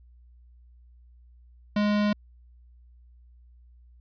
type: tone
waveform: square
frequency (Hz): 207.7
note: G#3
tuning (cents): 0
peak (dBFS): -22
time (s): 1.76-2.13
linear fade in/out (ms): 5
effects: added 60 Hz sine -51 dBFS peak until 4 s + resampled to 11025 Hz